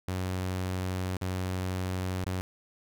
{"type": "tone with dropouts", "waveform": "sawtooth", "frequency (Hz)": 92.5, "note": "F#2", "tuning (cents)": 0, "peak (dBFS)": -26, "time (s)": [0.08, 2.41], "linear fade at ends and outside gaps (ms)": 0, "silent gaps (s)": [[1.168, 1.213], [2.243, 2.264]], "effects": []}